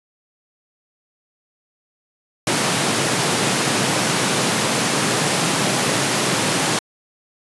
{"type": "high-pass noise", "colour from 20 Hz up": "pink", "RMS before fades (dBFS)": -19, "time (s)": [2.47, 6.79], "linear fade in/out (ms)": 2, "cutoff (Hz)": 120, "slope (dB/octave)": 48, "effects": ["resampled to 24000 Hz"]}